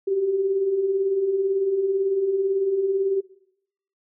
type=beating tone pair; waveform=sine; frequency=372 / 390 Hz; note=F#4 / G4; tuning=+9 / -9 cents; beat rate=18 Hz; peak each=-29 / -20 dBFS; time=0.07-3.21 s; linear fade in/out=10 ms; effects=noise-tail reverb RT60 0.8 s tail -22 dB re dry